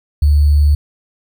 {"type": "tone with sample-and-hold", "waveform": "sine", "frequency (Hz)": 73.42, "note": "D2", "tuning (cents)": 0, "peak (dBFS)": -7, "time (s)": [0.22, 0.75], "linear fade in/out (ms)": 5, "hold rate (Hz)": 4410, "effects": []}